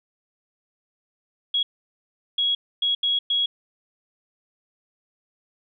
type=tone bursts at uneven times; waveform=sine; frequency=3322 Hz; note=G#7; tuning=in tune; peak=-19 dBFS; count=5; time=1.54-1.63 / 2.38-2.55 / 2.82-2.95 / 3.03-3.19 / 3.3-3.46 s; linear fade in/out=5 ms; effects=none